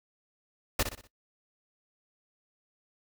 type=noise with echo; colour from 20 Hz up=pink; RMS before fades=-26 dBFS; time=0.79-0.83 s; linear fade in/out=5 ms; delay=61 ms; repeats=4; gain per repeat=-8 dB; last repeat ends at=1.074 s; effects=noise-tail reverb RT60 0.1 s tail -18 dB re dry

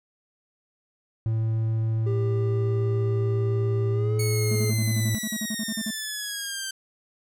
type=tone; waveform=triangle; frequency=111.6 Hz; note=A2; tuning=25 cents sharp; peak=-20 dBFS; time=1.26-5.15 s; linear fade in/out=0 ms
type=tone with pitch glide; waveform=triangle; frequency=396.1 to 424.5 Hz; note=G4 to G#4; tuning=+18 to +38 cents; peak=-26 dBFS; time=2.06-4.71 s; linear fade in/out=10 ms; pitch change=+120 cents; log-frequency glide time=3.92-4.14 s
type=linear sweep; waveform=10% pulse; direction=down; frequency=2217 to 1556 Hz; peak=-21 dBFS; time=4.19-6.71 s; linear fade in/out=5 ms
type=tone bursts; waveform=triangle; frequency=217.4 Hz; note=A3; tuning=21 cents flat; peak=-25 dBFS; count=16; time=4.51-5.908 s; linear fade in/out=5 ms; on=48 ms; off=42 ms
effects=none

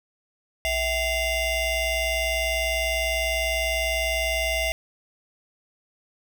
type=ring-modulated tone; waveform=25% pulse; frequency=710 Hz; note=F5; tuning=28 cents sharp; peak=-16 dBFS; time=0.65-4.72 s; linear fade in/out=0 ms; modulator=1360 Hz; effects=none

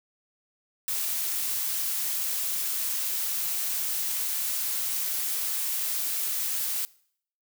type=noise; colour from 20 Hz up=blue; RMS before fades=-29 dBFS; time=0.88-6.85 s; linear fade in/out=0 ms; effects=noise-tail reverb RT60 0.6 s tail -22 dB re dry

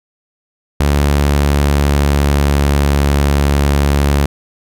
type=tone with pitch glide; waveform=sawtooth; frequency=71.9 to 71.07 Hz; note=D2 to C#2; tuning=-36 to +44 cents; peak=-6 dBFS; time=0.8-4.26 s; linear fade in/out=5 ms; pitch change=-20 cents; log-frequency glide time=0.91-2.9 s; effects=none

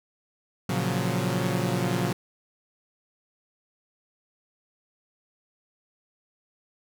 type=chord; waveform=sawtooth; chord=Gb major seventh; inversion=first; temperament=equal; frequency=116.54 / 138.59 / 174.61 / 185 Hz; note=Bb2 / Db3 / F3 / Gb3; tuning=0 / 0 / 0 / 0 cents; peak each=-26 dBFS; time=0.69-2.13 s; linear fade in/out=5 ms; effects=none

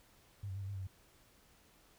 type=tone with pitch steps; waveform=sine; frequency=100.4 / 94.4 / 99.4 / 96.4 / 100.3 / 95.8 / 94.4 Hz; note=G2 / F#2 / G2 / G2 / G2 / G2 / F#2; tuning=+42 / +35 / +25 / -28 / +40 / -39 / +35 cents; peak=-39 dBFS; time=0.43-0.871 s; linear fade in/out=5 ms; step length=63 ms; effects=pink hiss -66 dBFS RMS until 1.98 s

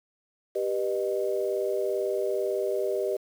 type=chord; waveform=sine; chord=G augmented; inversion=none; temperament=just; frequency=392 / 490 / 612.5 Hz; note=G4 / B4 / D#5; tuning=0 / -14 / -27 cents; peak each=-28 / -31 / -30 dBFS; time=0.55-3.17 s; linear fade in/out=10 ms; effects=8-bit

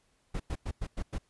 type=noise bursts; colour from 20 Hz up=brown; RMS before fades=-33 dBFS; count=6; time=0.34-1.184 s; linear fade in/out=10 ms; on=59 ms; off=98 ms; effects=pink hiss -71 dBFS RMS until 1.29 s + resampled to 24000 Hz

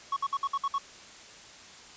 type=tone bursts; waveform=triangle; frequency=1108.7 Hz; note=C#6; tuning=in tune; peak=-24 dBFS; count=7; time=0.12-0.783 s; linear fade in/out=5 ms; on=45 ms; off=58 ms; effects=white hiss -49 dBFS RMS until 1.96 s + resampled to 16000 Hz

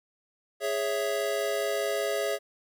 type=chord; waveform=square; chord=C# minor; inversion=second; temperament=equal; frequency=415.3 / 554.4 / 659.3 Hz; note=G#4 / C#5 / E5; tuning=0 / 0 / 0 cents; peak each=-32 dBFS; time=0.6-2.39 s; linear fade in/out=50 ms; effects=none

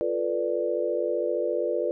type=chord; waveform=sine; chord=B half-diminished seventh; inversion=second; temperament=equal with one note detuned; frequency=349.2 / 438.7 / 493.9 / 587.3 Hz; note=F4 / A4 / B4 / D5; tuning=0 / -5 / 0 / 0 cents; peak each=-30 / -31 / -28 / -29 dBFS; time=0.01-1.91 s; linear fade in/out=0 ms; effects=none

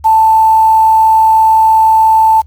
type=tone with quantisation; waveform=sine; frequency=883 Hz; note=A5; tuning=6 cents sharp; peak=-4 dBFS; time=0.04-2.42 s; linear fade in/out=20 ms; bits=5; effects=added 74 Hz sine -33 dBFS peak until 2.46 s + Opus 48 kbps

